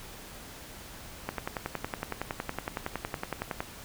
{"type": "click train", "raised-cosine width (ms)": 0.5, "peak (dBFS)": -16, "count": 26, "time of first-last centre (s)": [1.29, 3.605], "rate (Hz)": 10.8, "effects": ["pink hiss -46 dBFS RMS until 3.84 s"]}